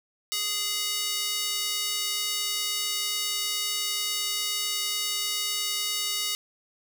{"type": "tone with high-pass filter", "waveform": "square", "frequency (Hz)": 415.3, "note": "G#4", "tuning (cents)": 0, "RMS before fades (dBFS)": -29, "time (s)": [0.32, 6.35], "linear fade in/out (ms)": 0, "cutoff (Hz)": 3500, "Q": 1.2, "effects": []}